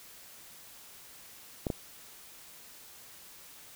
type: clicks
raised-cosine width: 2 ms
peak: -17 dBFS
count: 2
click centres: 1.668 / 1.702 s
effects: white hiss -52 dBFS RMS until 3.75 s